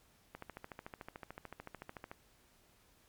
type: click train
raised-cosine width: 0.5 ms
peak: -30 dBFS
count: 25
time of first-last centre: 0.35-2.115 s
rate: 13.6 Hz
effects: pink hiss -68 dBFS RMS until 3.08 s + MP3 96 kbps